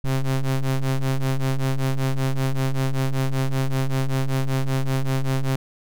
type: ring-modulated tone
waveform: square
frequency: 66.2 Hz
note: C2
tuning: 21 cents sharp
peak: -17 dBFS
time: 0.04-5.56 s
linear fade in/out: 5 ms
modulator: 68.8 Hz
effects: none